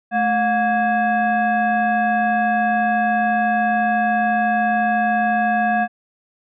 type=tone with frequency modulation; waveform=sine; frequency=717 Hz; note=F5; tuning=45 cents sharp; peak=-15 dBFS; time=0.11-5.88 s; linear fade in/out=50 ms; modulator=934 Hz; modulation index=0.94; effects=none

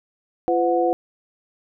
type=tone cluster; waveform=sine; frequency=342.5 / 507 / 731 Hz; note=F4 / B4 / F#5; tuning=-34 / +45 / -21 cents; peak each=-21 dBFS; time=0.48-0.93 s; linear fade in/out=0 ms; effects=none

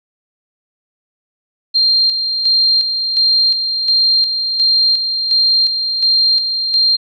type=tone with tremolo; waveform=sine; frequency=4186 Hz; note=C8; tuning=in tune; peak=-9 dBFS; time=1.74-6.97 s; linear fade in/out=20 ms; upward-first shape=square; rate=1.4 Hz; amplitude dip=50%; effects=none

